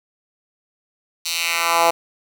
10% pulse tone with high-pass filter sweep, 168.2 Hz, E3, 35 cents sharp, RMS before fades -19 dBFS, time 1.25-1.91 s, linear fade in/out 10 ms, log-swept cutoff 4300 to 650 Hz, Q 1.6, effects none

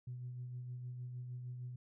sine tone with tremolo, 124.2 Hz, B2, 10 cents sharp, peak -40 dBFS, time 0.07-1.76 s, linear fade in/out 5 ms, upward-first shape sine, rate 6.5 Hz, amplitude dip 35%, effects tanh soft clip ceiling -37 dBFS

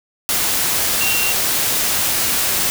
sine tone in noise, 2752 Hz, F7, 26 cents flat, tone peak -20 dBFS, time 1.01-1.32 s, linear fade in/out 0 ms, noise white, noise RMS -18 dBFS, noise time 0.29-2.7 s, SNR -5 dB, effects none

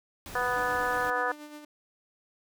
pink noise, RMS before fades -43 dBFS, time 0.26-1.1 s, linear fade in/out 0 ms
harmonic tone, 247.3 Hz, B3, 3 cents sharp, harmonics 2 / 3 / 4 / 5 / 6 / 7, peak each -33 / -33 / -33 / -33 / -33 / -33 dBFS, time 0.35-1.32 s, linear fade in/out 5 ms
sawtooth tone with tremolo, 298.4 Hz, D4, 28 cents sharp, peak -37 dBFS, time 0.56-1.65 s, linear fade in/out 5 ms, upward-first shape sine, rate 8.3 Hz, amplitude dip 50%
effects none

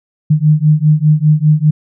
sine beating tone pair, 150.2 / 155.2 Hz, D3 / D#3, +39 / -4 cents, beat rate 5 Hz, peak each -10 dBFS, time 0.3-1.71 s, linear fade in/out 10 ms, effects none

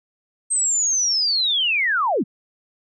sine linear sweep, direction down, 8372 to 147.2 Hz, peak -17 dBFS, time 0.5-2.24 s, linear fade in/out 20 ms, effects none

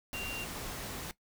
sine tone in noise, 2773 Hz, F7, 13 cents flat, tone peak -37 dBFS, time 0.14-0.44 s, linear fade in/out 0 ms, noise pink, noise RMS -41 dBFS, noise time 0.13-1.11 s, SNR +1 dB, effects noise-tail reverb RT60 0.1 s tail -17 dB re dry

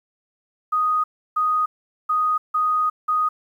sine tone bursts at uneven times, 1244.5 Hz, D#6, in tune, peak -17 dBFS, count 5, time 0.72-1.04 / 1.36-1.66 / 2.09-2.38 / 2.54-2.9 / 3.08-3.29 s, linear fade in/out 10 ms, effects 9-bit

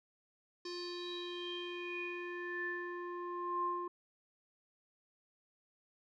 square tone with low-pass filter sweep, 352.1 Hz, F4, 14 cents sharp, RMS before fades -41 dBFS, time 0.65-3.88 s, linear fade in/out 5 ms, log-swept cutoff 5000 to 930 Hz, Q 9.5, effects none

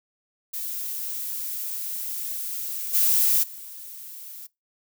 violet noise with level steps, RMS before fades -31 / -20 / -40 dBFS, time 0.53-4.47 s, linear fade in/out 10 ms, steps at 2.93 / 3.42 s, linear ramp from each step 20 ms, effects noise-tail reverb RT60 0.2 s tail -22 dB re dry

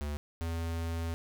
square tone pair in turn, 73.42 / 82.98 Hz, D2 / E2, 0 / +12 cents, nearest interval major second, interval 212 cents, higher second, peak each -34 / -33 dBFS, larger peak second, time 0.01-0.17 / 0.41-1.14 s, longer second, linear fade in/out 0 ms, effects none

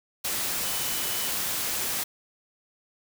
sine tone in noise, 3001 Hz, F#7, 24 cents sharp, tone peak -39 dBFS, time 0.64-1.31 s, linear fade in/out 10 ms, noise white, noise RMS -29 dBFS, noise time 0.24-2.04 s, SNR -13 dB, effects none

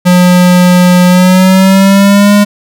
square tone with pitch glide, 179.5 to 205 Hz, F3 to G#3, +48 to -22 cents, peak -3 dBFS, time 0.05-2.45 s, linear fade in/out 20 ms, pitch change +230 cents, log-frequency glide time 1.07-2.34 s, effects none

